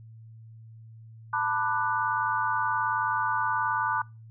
sine chord, B minor seventh, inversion third, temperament just, 889 / 987.8 / 1185.3 / 1481.6 Hz, A5 / B5 / D6 / F#6, +18 / 0 / +16 / +2 cents, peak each -30 dBFS, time 1.33-4.02 s, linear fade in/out 5 ms, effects noise-tail reverb RT60 0.3 s tail -25 dB re dry + added 112 Hz sine -45 dBFS peak until 4.3 s

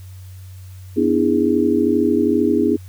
sine chord, E dominant seventh, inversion second, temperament just, 247.2 / 296.7 / 329.6 / 412 Hz, B3 / D4 / E4 / G#4, +2 / +18 / 0 / -14 cents, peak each -19 dBFS, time 0.96-2.77 s, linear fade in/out 20 ms, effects added 93 Hz sine -34 dBFS peak until 2.88 s + white hiss -51 dBFS RMS until 2.88 s

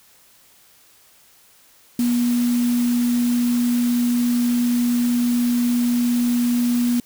sine tone in noise, 241.4 Hz, B3, 39 cents flat, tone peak -16 dBFS, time 1.99-7 s, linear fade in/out 2 ms, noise white, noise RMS -33 dBFS, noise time 1.99-7 s, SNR +14 dB, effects white hiss -53 dBFS RMS until 7.05 s

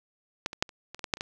clicks, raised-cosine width 0.2 ms, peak -11 / -21 / -6 / -29 / -23 / -27 / -15 / -8 / -27 / -15 dBFS, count 10, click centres 0.461 / 0.531 / 0.625 / 0.692 / 0.946 / 0.993 / 1.042 / 1.138 / 1.171 / 1.209 s, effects none

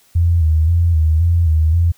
sine tone with vibrato, 82 Hz, E2, 9 cents flat, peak -10 dBFS, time 0.15-1.92 s, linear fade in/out 10 ms, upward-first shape square, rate 1.9 Hz, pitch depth 65 cents each way, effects white hiss -53 dBFS RMS until 1.97 s

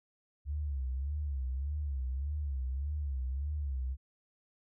sine tone with vibrato, 69.2 Hz, C#2, 2 cents flat, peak -32 dBFS, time 0.45-3.97 s, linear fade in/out 50 ms, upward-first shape sine, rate 1.7 Hz, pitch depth 140 cents each way, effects none

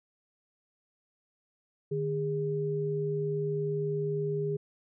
sine tone pair together, 151.4 / 408.2 Hz, D#3 / G#4, -47 / -30 cents, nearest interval octave + perfect fourth, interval 1717 cents, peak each -32 / -30 dBFS, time 1.91-4.57 s, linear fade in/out 10 ms, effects none

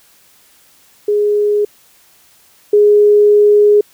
sine tone pair in turn, 415.3 / 415.3 Hz, G#4 / G#4, 0 / 0 cents, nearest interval unison, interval 0 cents, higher neither, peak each -10 / -5 dBFS, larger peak second, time 1.08-1.65 / 2.73-3.81 s, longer second, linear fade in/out 5 ms, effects white hiss -49 dBFS RMS until 3.93 s

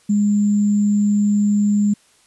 sine tone with sample-and-hold, 206.1 Hz, G#3, 13 cents flat, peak -13 dBFS, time 0.09-1.94 s, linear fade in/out 10 ms, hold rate 7350 Hz, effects white hiss -55 dBFS RMS until 2.26 s + resampled to 24000 Hz

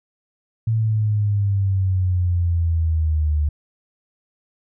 sine exponential sweep, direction down, 113.2 to 73.7 Hz, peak -16 dBFS, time 0.67-3.49 s, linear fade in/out 5 ms, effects none

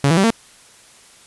sawtooth tone with pitch steps, 140.3 / 164.93 / 193.88 / 227.9 Hz, C#3 / E3 / G3 / A#3, +21 / +1 / -19 / -39 cents, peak -8 dBFS, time 0.04-0.304 s, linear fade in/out 0 ms, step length 66 ms, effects white hiss -47 dBFS RMS until 1.26 s + resampled to 24000 Hz

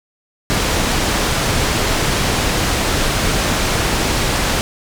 pink low-pass noise, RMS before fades -17 dBFS, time 0.5-4.61 s, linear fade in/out 0 ms, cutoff 8300 Hz, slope 12 dB/octave, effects none

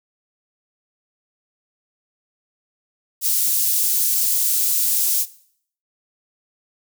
white high-pass noise, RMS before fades -19 dBFS, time 3.21-5.26 s, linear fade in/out 50 ms, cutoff 6700 Hz, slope 12 dB/octave, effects noise-tail reverb RT60 0.6 s tail -18 dB re dry

